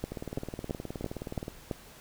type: two click trains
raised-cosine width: 2 ms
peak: -23 / -18 dBFS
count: 27 / 6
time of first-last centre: 0.12-1.481 / 0.04-1.712 s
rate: 19.1 / 2.99 Hz
effects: pink hiss -52 dBFS RMS until 2 s